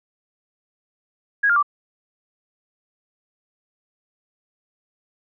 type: tone with pitch steps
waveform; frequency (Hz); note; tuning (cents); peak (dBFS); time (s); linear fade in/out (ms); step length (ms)
sine; 1651 / 1405 / 1168; G#6 / F6 / D6; -11 / +10 / -10; -14; 1.43-1.628; 10; 66
effects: none